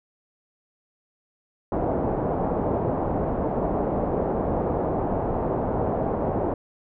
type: low-pass noise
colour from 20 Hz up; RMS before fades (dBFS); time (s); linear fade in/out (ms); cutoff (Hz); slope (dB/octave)
white; -25; 1.72-6.54; 2; 750; 24
effects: none